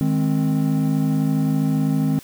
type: chord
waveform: triangle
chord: Ab major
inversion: second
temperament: equal with one note detuned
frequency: 155.56 / 207.7 / 263 Hz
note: Eb3 / Ab3 / C4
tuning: 0 / 0 / +9 cents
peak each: -18 / -22 / -19 dBFS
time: 0.01-2.19 s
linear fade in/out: 0 ms
effects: white hiss -45 dBFS RMS until 2.23 s